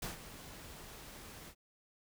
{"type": "noise with ADSR envelope", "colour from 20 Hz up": "pink", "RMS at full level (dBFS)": -39, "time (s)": [0.02, 1.55], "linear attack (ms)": 7, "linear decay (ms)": 130, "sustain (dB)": -12, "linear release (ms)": 68, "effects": []}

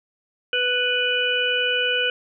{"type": "harmonic tone", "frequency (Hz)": 494.6, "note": "B4", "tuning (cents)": 3, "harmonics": [1, 3, 5, 6], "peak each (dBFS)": [-26, -24, -26, -23], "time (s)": [0.53, 2.1], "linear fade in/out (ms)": 2, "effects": []}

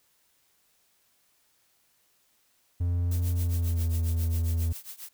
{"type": "tone with pitch glide", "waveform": "triangle", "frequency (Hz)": [87.31, 83.03], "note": ["F2", "E2"], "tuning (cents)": [0, 13], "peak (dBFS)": -22, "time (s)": [2.8, 4.73], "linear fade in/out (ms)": 10, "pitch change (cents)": -87, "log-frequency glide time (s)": [3.3, 3.88]}
{"type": "noise with tremolo", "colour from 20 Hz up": "blue", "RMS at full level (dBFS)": -39, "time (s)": [3.11, 5.09], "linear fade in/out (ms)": 5, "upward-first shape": "triangle", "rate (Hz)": 7.4, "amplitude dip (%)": 95}
{"effects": ["white hiss -68 dBFS RMS until 5.13 s"]}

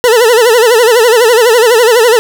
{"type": "tone with vibrato", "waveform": "40% pulse", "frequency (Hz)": 466.2, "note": "A#4", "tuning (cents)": 0, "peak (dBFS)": -3, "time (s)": [0.04, 2.19], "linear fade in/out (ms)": 0, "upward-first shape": "sine", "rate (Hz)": 12, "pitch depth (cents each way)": 130, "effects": []}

